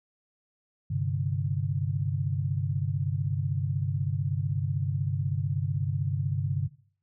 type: chord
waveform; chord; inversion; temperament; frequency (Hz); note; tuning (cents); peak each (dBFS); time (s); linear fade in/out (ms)
sine; G suspended fourth; none; equal; 98 / 130.81 / 146.83; G2 / C3 / D3; 0 / 0 / 0; -30; 0.9-6.68; 10
effects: noise-tail reverb RT60 0.5 s tail -19 dB re dry